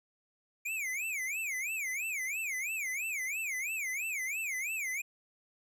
square tone with vibrato, 2316 Hz, D7, 25 cents flat, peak -34 dBFS, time 0.65-5.02 s, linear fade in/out 10 ms, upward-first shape sine, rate 3 Hz, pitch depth 250 cents each way, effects none

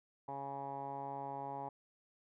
10% pulse tone with low-pass filter, 138.59 Hz, C#3, in tune, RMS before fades -43 dBFS, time 0.28-1.69 s, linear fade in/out 5 ms, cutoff 890 Hz, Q 7.7, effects none

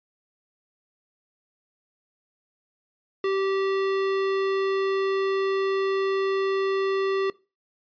sine tone with hard clipping, 388.2 Hz, G4, 17 cents flat, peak -24 dBFS, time 3.24-7.3 s, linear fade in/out 2 ms, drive 17 dB, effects noise-tail reverb RT60 0.3 s tail -21 dB re dry + resampled to 11025 Hz

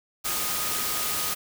sine tone in noise, 1244.5 Hz, D#6, in tune, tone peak -37 dBFS, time 0.24-1.35 s, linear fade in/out 20 ms, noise white, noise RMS -28 dBFS, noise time 0.24-1.35 s, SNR -12 dB, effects none

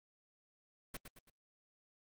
pink noise with echo, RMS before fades -43 dBFS, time 0.94-0.97 s, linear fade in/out 5 ms, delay 110 ms, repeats 3, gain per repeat -7 dB, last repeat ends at 1.3 s, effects Opus 32 kbps

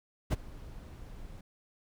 brown noise with ADSR envelope, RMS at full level -23 dBFS, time 0.3-1.41 s, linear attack 25 ms, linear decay 26 ms, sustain -23 dB, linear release 4 ms, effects none

